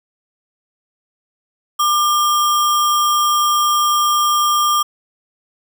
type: tone with sample-and-hold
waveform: sine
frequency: 1194 Hz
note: D6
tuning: 28 cents sharp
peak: -12 dBFS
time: 1.79-4.83 s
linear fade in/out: 10 ms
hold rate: 4410 Hz
effects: none